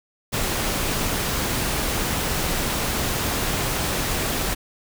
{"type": "noise", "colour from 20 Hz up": "pink", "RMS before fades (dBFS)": -24, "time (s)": [0.32, 4.55], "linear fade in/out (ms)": 20, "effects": []}